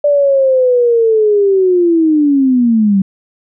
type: linear sweep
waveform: sine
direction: down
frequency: 587.3 to 189.3 Hz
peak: -7 dBFS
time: 0.04-3.02 s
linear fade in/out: 5 ms
effects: none